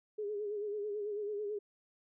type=tone with vibrato; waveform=sine; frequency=415.3 Hz; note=G#4; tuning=in tune; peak=-35 dBFS; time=0.18-1.59 s; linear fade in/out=10 ms; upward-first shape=sine; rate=9.1 Hz; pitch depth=55 cents each way; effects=none